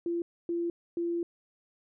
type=tone bursts at uneven times; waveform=sine; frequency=341.8 Hz; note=F4; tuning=37 cents flat; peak=-28 dBFS; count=3; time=0.06-0.22 / 0.49-0.7 / 0.97-1.23 s; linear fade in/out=2 ms; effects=none